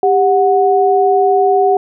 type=tone pair together; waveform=sine; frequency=396.3 / 736.1 Hz; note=G4 / F#5; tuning=+19 / -9 cents; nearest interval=major seventh; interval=1072 cents; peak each=-11 dBFS; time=0.03-1.77 s; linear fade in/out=2 ms; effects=none